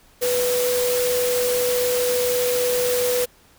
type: tone in noise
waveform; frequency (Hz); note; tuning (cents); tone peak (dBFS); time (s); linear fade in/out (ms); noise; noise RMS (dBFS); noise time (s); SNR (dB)
sine; 493.9; B4; 0; -19; 0.21-3.26; 20; white; -26; 0.21-3.26; +4
effects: pink hiss -54 dBFS RMS until 3.58 s